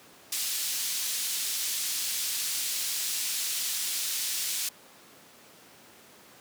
pink band-pass noise, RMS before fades -31 dBFS, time 0.32-4.69 s, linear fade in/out 5 ms, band 4100 to 16000 Hz, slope 12 dB/octave, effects pink hiss -53 dBFS RMS until 6.4 s + high-pass 200 Hz 12 dB/octave

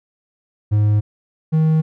triangle tone pair in turn, 105.1 / 157.82 Hz, G#2 / D#3, +21 / +25 cents, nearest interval perfect fifth, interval 704 cents, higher second, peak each -10 dBFS, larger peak neither, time 0.71-1.01 / 1.52-1.82 s, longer neither, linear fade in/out 20 ms, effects none

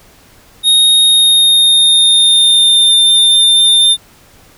square tone with pitch glide, 3729 to 3602 Hz, A#7 to A7, 0 to +40 cents, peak -6 dBFS, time 0.63-3.97 s, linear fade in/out 50 ms, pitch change -60 cents, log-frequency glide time 1.02-2.92 s, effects pink hiss -44 dBFS RMS until 4.57 s

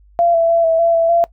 sine tone with pitch steps, 686 / 666 / 672 / 654 / 673 / 664 / 681 Hz, F5 / E5 / E5 / E5 / E5 / E5 / F5, -31 / +18 / +33 / -14 / +36 / +12 / -44 cents, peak -10 dBFS, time 0.19-1.24 s, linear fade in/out 0 ms, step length 150 ms, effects noise-tail reverb RT60 0.1 s tail -20 dB re dry + added 50 Hz sine -45 dBFS peak until 1.32 s

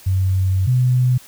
sine tone pair in turn, 94.3 / 125.88 Hz, F#2 / B2, +33 / +33 cents, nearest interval perfect fourth, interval 500 cents, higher second, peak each -14 / -12 dBFS, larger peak second, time 0.06-0.67 / 0.67-1.18 s, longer first, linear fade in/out 10 ms, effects white hiss -44 dBFS RMS until 1.27 s

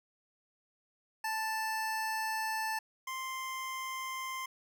25% pulse tone pair in turn, 880 / 1046.5 Hz, A5 / C6, 0 / 0 cents, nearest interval minor third, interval 300 cents, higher second, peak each -29 / -33 dBFS, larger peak first, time 1.24-2.79 / 3.07-4.46 s, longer first, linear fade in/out 5 ms, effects none

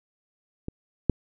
clicks, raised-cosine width 3 ms, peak -19 / -6 dBFS, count 2, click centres 0.684 / 1.097 s, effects none

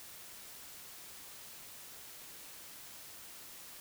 silence, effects white hiss -51 dBFS RMS until 3.8 s

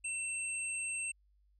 sine tone pair together, 2685 / 8306 Hz, E7 / C9, +31 / -14 cents, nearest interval octave + minor sixth, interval 1955 cents, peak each -38 / -38 dBFS, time 0.04-1.12 s, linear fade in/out 10 ms, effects added 50 Hz sine -66 dBFS peak until 1.59 s

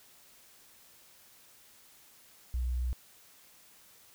sine tone, 61.74 Hz, B1, in tune, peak -29 dBFS, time 2.54-2.93 s, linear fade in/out 0 ms, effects white hiss -59 dBFS RMS until 4.14 s

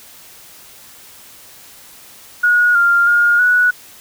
sine tone with pitch steps, 1449 / 1396 / 1421 / 1471 Hz, F#6 / F6 / F6 / F#6, -37 / -1 / +30 / -11 cents, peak -9 dBFS, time 2.43-3.71 s, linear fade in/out 10 ms, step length 320 ms, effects white hiss -41 dBFS RMS until 4 s

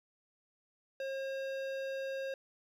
triangle tone with hard clipping, 538 Hz, C5, 48 cents sharp, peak -38 dBFS, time 1-2.34 s, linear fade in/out 2 ms, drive 18 dB, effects none

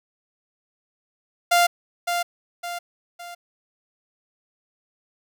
sawtooth tone with echo, 697 Hz, F5, 4 cents flat, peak -11 dBFS, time 1.51-1.67 s, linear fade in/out 10 ms, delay 560 ms, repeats 3, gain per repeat -7 dB, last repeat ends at 3.35 s, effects none

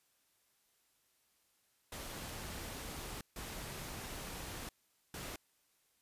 pink noise bursts at uneven times, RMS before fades -45 dBFS, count 3, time 1.92-3.21 / 3.36-4.69 / 5.14-5.36 s, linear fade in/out 2 ms, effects white hiss -75 dBFS RMS until 6.01 s + resampled to 32000 Hz

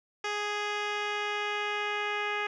10% pulse tone with low-pass filter sweep, 415.3 Hz, G#4, in tune, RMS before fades -32 dBFS, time 0.24-2.47 s, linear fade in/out 5 ms, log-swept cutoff 4500 to 2600 Hz, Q 1.7, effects none

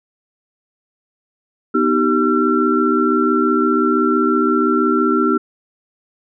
sine tone cluster, 247 / 312.9 / 388.3 / 1354 Hz, B3 / D#4 / G4 / E6, 0 / +10 / -16 / +46 cents, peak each -18 dBFS, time 1.74-5.38 s, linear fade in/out 10 ms, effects none

